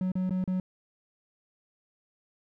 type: tone with dropouts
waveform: triangle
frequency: 185 Hz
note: F#3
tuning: in tune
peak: -24 dBFS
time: 0.01-0.6 s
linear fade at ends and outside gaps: 2 ms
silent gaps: 0.118-0.154 / 0.295-0.307 / 0.441-0.476 s
effects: none